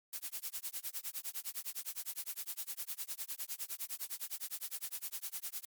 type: noise with tremolo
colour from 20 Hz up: blue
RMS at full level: -39 dBFS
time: 0.13-5.65 s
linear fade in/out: 2 ms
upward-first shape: sine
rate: 9.8 Hz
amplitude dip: 100%
effects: MP3 96 kbps